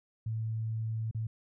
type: tone with dropouts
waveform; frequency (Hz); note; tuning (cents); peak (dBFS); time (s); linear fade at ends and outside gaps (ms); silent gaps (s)
sine; 111.3; A2; +20; -31; 0.26-1.27; 5; 1.112-1.147
effects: none